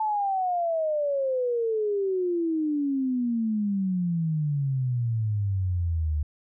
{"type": "exponential sweep", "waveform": "sine", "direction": "down", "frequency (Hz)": [880, 73.7], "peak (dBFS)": -23, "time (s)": [0, 6.23], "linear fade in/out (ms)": 5, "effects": []}